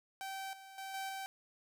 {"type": "tone with level steps", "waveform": "sawtooth", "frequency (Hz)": 774, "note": "G5", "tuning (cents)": -22, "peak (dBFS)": [-37, -48, -39, -35, -37], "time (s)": [0.21, 1.26], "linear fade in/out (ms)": 0, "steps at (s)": [0.53, 0.78, 0.94, 1.09], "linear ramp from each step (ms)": 2, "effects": []}